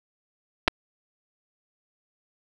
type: clicks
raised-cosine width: 0.3 ms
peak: -3 dBFS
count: 2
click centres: 0.678 / 0.681 s
effects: none